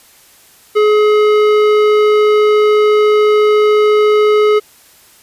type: tone with tanh clipping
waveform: sine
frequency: 423 Hz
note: G#4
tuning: 32 cents sharp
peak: -9 dBFS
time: 0.75-4.6 s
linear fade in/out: 20 ms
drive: 15 dB
effects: white hiss -45 dBFS RMS until 5.22 s + resampled to 32000 Hz